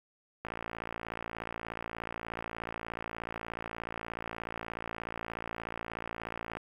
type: click train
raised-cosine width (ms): 0.5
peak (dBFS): -22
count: 348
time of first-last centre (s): 0.45-6.57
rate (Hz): 56.7
effects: 9-bit